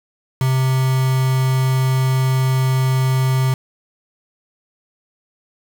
triangle tone with quantisation, 130.81 Hz, C3, in tune, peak -12 dBFS, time 0.41-3.54 s, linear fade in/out 2 ms, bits 4, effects none

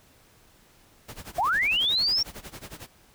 pink noise with tremolo, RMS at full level -39 dBFS, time 1.08-2.87 s, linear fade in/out 10 ms, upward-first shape sine, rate 11 Hz, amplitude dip 90%
sine linear sweep, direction up, 640 to 5588 Hz, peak -21 dBFS, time 1.38-2.23 s, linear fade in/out 5 ms
effects pink hiss -58 dBFS RMS until 3.14 s

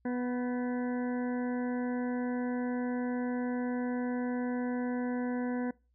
harmonic tone with a mistuned harmonic, 246.9 Hz, B3, in tune, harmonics 1 / 2 / 3 / 4 / 6 / 7 / 8, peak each -31 / -38 / -44 / -47 / -48 / -49 / -53 dBFS, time 0.05-5.71 s, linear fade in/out 5 ms, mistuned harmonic 6, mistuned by +34 cents, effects noise-tail reverb RT60 0.3 s tail -23 dB re dry + added 60 Hz sine -68 dBFS peak until 5.94 s

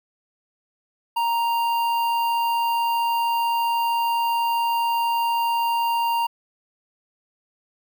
square tone with notch filter, 932.3 Hz, A#5, in tune, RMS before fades -22 dBFS, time 1.16-6.27 s, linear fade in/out 10 ms, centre 7100 Hz, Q 0.59, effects none

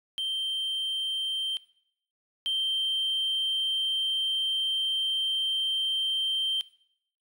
triangle tone pair in turn, 3136 / 3136 Hz, G7 / G7, 0 / 0 cents, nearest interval unison, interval 0 cents, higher neither, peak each -26 / -23 dBFS, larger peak second, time 0.18-1.57 / 2.46-6.61 s, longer second, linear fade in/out 0 ms, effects noise-tail reverb RT60 0.7 s tail -20 dB re dry + tanh soft clip ceiling -21 dBFS

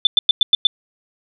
sine tone bursts, 3520 Hz, A7, in tune, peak -8 dBFS, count 6, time 0.05-0.67 s, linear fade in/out 2 ms, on 20 ms, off 100 ms, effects none

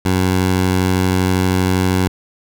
15% pulse tone, 92.6 Hz, F#2, 2 cents sharp, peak -7 dBFS, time 0.05-2.08 s, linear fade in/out 5 ms, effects none

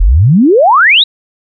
sine exponential sweep, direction up, 37.42 to 3987 Hz, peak -3 dBFS, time 0-1.04 s, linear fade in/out 10 ms, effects none

